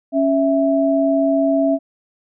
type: tone pair together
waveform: sine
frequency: 276.8 / 658.3 Hz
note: C#4 / E5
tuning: -2 / -3 cents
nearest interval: octave + minor third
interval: 1499 cents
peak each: -16 dBFS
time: 0.12-1.79 s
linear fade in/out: 50 ms
effects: none